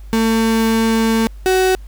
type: tone pair in turn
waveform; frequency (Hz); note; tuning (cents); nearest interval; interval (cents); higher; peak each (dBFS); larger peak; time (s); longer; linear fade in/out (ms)
35% pulse; 224.7 / 374.3; A3 / F#4; +37 / +20; major sixth; 883; second; -11 / -10; second; 0.13-1.27 / 1.46-1.75; first; 0
effects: added 50 Hz sine -31 dBFS peak until 1.87 s + pink hiss -53 dBFS RMS until 1.87 s